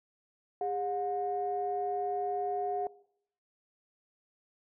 sine tone pair together, 405.7 / 722.9 Hz, G#4 / F#5, -41 / -40 cents, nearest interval minor seventh, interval 1001 cents, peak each -34 / -31 dBFS, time 0.61-2.87 s, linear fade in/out 2 ms, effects noise-tail reverb RT60 0.7 s tail -21 dB re dry + tanh soft clip ceiling -22 dBFS

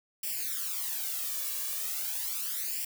blue noise with flanger, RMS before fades -34 dBFS, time 0.23-2.85 s, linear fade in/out 5 ms, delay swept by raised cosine 0.38 to 1.78 ms, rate 0.38 Hz, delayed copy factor +0.85, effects none

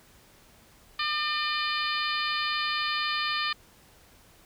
harmonic tone, 602 Hz, D5, 43 cents sharp, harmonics 2 / 3 / 4 / 5 / 6 / 7 / 8, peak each -31 / -33 / -34 / -35 / -36 / -36 / -37 dBFS, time 0.99-3.53 s, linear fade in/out 5 ms, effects pink hiss -57 dBFS RMS until 4.45 s

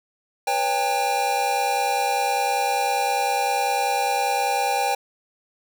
square tone cluster, 491.7 / 557 / 800 / 890 Hz, B4 / C#5 / G5 / A5, -8 / +8 / +35 / +20 cents, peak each -31 / -31 / -22 / -31 dBFS, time 0.47-4.95 s, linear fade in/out 5 ms, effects none

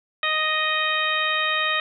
harmonic tone, 622.3 Hz, D#5, in tune, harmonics 1 / 2 / 3 / 4 / 5 / 6, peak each -32 / -26 / -25 / -27 / -30 / -28 dBFS, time 0.23-1.8 s, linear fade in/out 2 ms, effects none

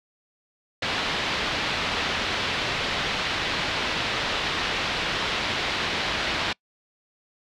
white low-pass noise, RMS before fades -27 dBFS, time 0.82-6.53 s, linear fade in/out 5 ms, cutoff 3900 Hz, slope 24 dB/octave, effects noise-tail reverb RT60 0.1 s tail -26 dB re dry

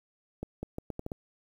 accelerating click train, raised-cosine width 2 ms, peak -22 dBFS, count 7, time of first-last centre 0.43-1.118 s, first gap 200 ms, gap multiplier 0.77, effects 9-bit

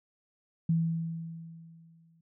sine tone with exponential decay, 164.7 Hz, E3, 1 cent flat, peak -22 dBFS, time 0.69-2.21 s, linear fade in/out 5 ms, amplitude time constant 330 ms, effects none

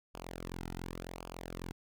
sawtooth tone with flanger, 43.65 Hz, F1, in tune, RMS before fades -44 dBFS, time 0.14-1.72 s, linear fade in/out 10 ms, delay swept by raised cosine 0.51 to 1.81 ms, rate 0.89 Hz, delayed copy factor -0.8, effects none

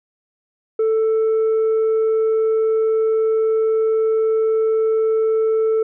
sine tone with tanh clipping, 441.9 Hz, A4, 7 cents sharp, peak -15 dBFS, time 0.79-5.83 s, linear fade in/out 5 ms, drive 2 dB, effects none

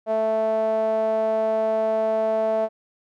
sawtooth tone with band-pass filter, 220 Hz, A3, in tune, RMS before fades -22 dBFS, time 0.06-2.69 s, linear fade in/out 50 ms, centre 640 Hz, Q 5.8, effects none

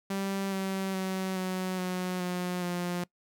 sawtooth tone with pitch steps, 195.3 / 192.06 / 188.87 / 185.73 / 182.64 / 179.61 / 176.63 Hz, G3 / G3 / F#3 / F#3 / F#3 / F3 / F3, -6 / -35 / +36 / +7 / -22 / +49 / +20 cents, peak -26 dBFS, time 0.1-3.04 s, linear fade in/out 5 ms, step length 420 ms, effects noise-tail reverb RT60 0.1 s tail -22 dB re dry

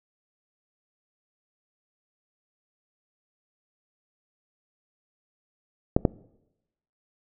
clicks, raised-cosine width 2 ms, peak -5 dBFS, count 2, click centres 5.965 / 6.052 s, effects noise-tail reverb RT60 0.9 s tail -22 dB re dry

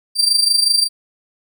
35% pulse tone with amplitude modulation, 4699 Hz, D8, in tune, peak -8 dBFS, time 0.15-0.89 s, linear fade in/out 50 ms, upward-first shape sine, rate 25.4 Hz, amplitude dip 70%, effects none

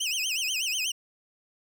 25% pulse tone with vibrato, 2803 Hz, F7, 6 cents sharp, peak -23 dBFS, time 0-0.92 s, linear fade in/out 10 ms, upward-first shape sine, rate 8.2 Hz, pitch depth 210 cents each way, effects none

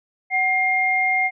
sine tone pair together, 750 / 2121 Hz, F#5 / C7, +23 / +23 cents, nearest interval octave + tritone, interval 1800 cents, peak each -22 / -18 dBFS, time 0.3-1.31 s, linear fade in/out 50 ms, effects none

